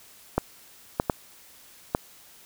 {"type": "clicks", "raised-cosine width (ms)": 1, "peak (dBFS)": -7, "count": 4, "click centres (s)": [0.38, 0.999, 1.098, 1.949], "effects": ["white hiss -52 dBFS RMS until 2.45 s"]}